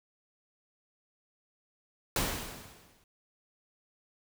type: noise with exponential decay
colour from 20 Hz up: pink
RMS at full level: -28 dBFS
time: 2.16-3.04 s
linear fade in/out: 2 ms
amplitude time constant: 190 ms
effects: none